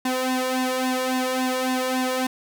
sawtooth tone with flanger, 256.7 Hz, C4, 33 cents flat, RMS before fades -24 dBFS, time 0.05-2.27 s, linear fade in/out 5 ms, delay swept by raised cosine 1.1 to 1.78 ms, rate 3.6 Hz, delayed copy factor +0.9, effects none

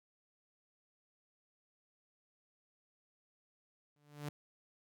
sawtooth tone with exponential growth, 146.83 Hz, D3, in tune, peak -34 dBFS, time 3.96-4.29 s, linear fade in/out 2 ms, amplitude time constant 71 ms, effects none

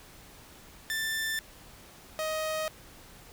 sawtooth tone pair in turn, 1774 / 627.2 Hz, A6 / D#5, +14 / +14 cents, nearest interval octave + tritone, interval 1800 cents, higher first, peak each -26 dBFS, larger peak neither, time 0.9-1.39 / 2.19-2.68 s, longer neither, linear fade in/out 0 ms, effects pink hiss -52 dBFS RMS until 3.32 s

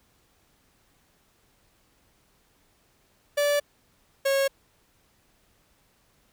45% pulse tone pair in turn, 580 / 547.4 Hz, D5 / C#5, -22 / -22 cents, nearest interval minor second, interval 100 cents, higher first, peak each -21 / -21 dBFS, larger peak neither, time 3.37-3.6 / 4.25-4.48 s, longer neither, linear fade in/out 10 ms, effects pink hiss -65 dBFS RMS until 6.32 s

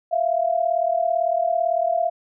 sine tone pair together, 660.6 / 698.5 Hz, E5 / F5, +4 / 0 cents, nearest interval minor second, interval 96 cents, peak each -21 dBFS, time 0.11-2.1 s, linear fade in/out 20 ms, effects none

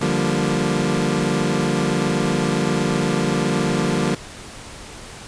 25% pulse chord, G minor seventh, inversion second, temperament equal with one note detuned, 146.83 / 174.61 / 196 / 234.3 Hz, D3 / F3 / G3 / Bb3, 0 / 0 / 0 / +9 cents, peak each -20 dBFS, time 0.01-4.15 s, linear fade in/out 5 ms, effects pink hiss -37 dBFS RMS until 5.27 s + resampled to 22050 Hz

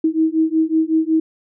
sine beating tone pair, 316.8 / 322.2 Hz, D#4 / E4, +31 / -39 cents, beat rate 5.4 Hz, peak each -17 dBFS, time 0.04-1.2 s, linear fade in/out 5 ms, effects none

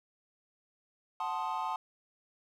triangle chord, F# diminished seventh, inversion none, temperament equal, 740 / 880 / 1046.5 / 1244.5 Hz, F#5 / A5 / C6 / Eb6, 0 / 0 / 0 / 0 cents, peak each -37 / -33 / -35 / -38 dBFS, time 1.2-1.76 s, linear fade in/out 2 ms, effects tanh soft clip ceiling -24 dBFS

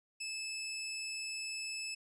20% pulse tone, 2614 Hz, E7, 15 cents flat, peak -34 dBFS, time 0.2-1.95 s, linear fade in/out 10 ms, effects resampled to 24000 Hz

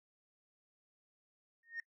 sine tone with exponential growth, 1845 Hz, A#6, 18 cents flat, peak -34 dBFS, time 1.63-1.8 s, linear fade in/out 2 ms, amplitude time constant 35 ms, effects noise-tail reverb RT60 0.1 s tail -21 dB re dry + tanh soft clip ceiling -36 dBFS

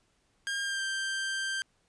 sawtooth tone with pitch glide, 1610 to 1575 Hz, G6 to G6, +46 to +8 cents, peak -27 dBFS, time 0.47-1.62 s, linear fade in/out 0 ms, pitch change -38 cents, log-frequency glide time 0.62-0.83 s, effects pink hiss -71 dBFS RMS until 1.88 s + resampled to 22050 Hz

